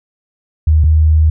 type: tone pair in turn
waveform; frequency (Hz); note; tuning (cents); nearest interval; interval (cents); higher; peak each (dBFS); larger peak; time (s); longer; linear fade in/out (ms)
sine; 77.78 / 78.11; D#2 / D#2; 0 / +7; unison; 7; second; -6; neither; 0.67-0.84 / 0.84-1.3; second; 5
effects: none